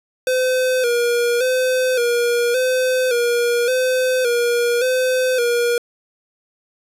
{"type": "tone with vibrato", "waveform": "square", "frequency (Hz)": 493.9, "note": "B4", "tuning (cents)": 0, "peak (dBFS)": -16, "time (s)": [0.27, 5.78], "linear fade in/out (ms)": 2, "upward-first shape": "square", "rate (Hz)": 0.88, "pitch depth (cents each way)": 60, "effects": ["resampled to 32000 Hz"]}